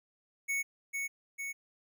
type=tone with echo; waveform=square; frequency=2217 Hz; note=C#7; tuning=in tune; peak=-31 dBFS; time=0.48-0.63 s; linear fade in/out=20 ms; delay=450 ms; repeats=2; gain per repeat=-3 dB; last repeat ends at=1.53 s; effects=none